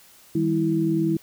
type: tone cluster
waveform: sine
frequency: 158.5 / 198.8 / 327.6 Hz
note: D#3 / G3 / E4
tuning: +32 / +25 / -11 cents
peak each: -25 / -27 / -21 dBFS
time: 0.35-1.17 s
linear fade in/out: 5 ms
effects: white hiss -52 dBFS RMS until 1.22 s